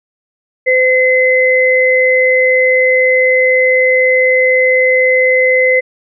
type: tone pair together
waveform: sine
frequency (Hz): 512 / 2046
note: C5 / C7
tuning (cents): -38 / -39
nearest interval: 2 octaves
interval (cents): 2399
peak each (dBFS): -10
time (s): 0.66-5.81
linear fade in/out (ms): 20
effects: none